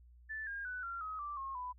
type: tone with pitch steps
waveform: sine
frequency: 1754 / 1617.7 / 1492.1 / 1376.2 / 1269.3 / 1170.7 / 1079.7 / 995.8 Hz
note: A6 / G#6 / F#6 / F6 / D#6 / D6 / C#6 / B5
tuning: -6 / -46 / +14 / -26 / +34 / -6 / -46 / +14 cents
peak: -39 dBFS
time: 0.29-1.73 s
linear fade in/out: 20 ms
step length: 180 ms
effects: added 60 Hz sine -57 dBFS peak until 1.78 s